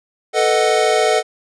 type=chord; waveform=square; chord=B dominant seventh; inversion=third; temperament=equal; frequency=440 / 493.9 / 622.3 / 740 Hz; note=A4 / B4 / D#5 / F#5; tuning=0 / 0 / 0 / 0 cents; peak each=-18 / -22 / -19 / -19 dBFS; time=0.33-1.23 s; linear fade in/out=50 ms; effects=resampled to 22050 Hz